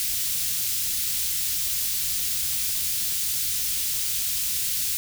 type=band-stop noise; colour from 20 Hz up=white; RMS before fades=-26 dBFS; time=0-4.97 s; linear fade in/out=0 ms; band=120 to 3300 Hz; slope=12 dB/octave; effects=none